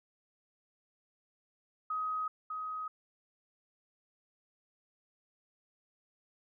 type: tone with echo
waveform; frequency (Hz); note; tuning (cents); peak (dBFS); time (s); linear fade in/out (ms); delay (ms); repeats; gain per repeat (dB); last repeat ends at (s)
sine; 1260; D#6; +21; -32; 1.9-2.28; 5; 600; 1; -4; 2.88
effects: none